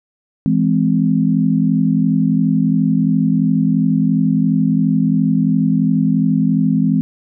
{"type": "chord", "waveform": "sine", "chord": "E augmented", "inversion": "none", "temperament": "equal with one note detuned", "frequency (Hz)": [164.81, 207.7, 259.4], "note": ["E3", "G#3", "B#3"], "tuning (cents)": [0, 0, -15], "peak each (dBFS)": -16, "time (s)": [0.46, 7.01], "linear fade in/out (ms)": 0, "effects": []}